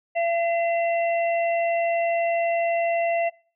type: harmonic tone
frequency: 678 Hz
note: E5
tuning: 49 cents sharp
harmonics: 1 / 3 / 4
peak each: -21 / -31 / -33 dBFS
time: 0.15-3.3 s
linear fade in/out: 20 ms
effects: noise-tail reverb RT60 0.4 s tail -21 dB re dry